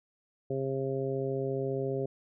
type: harmonic tone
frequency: 134.5 Hz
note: C3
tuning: 48 cents sharp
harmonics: 1 / 2 / 3 / 4 / 5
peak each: -35 / -39 / -32 / -37 / -43 dBFS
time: 0.5-2.06 s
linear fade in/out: 5 ms
effects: none